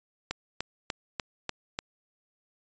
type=click train; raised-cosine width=0.2 ms; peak=-13 dBFS; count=6; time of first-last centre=0.31-1.789 s; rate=3.38 Hz; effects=resampled to 16000 Hz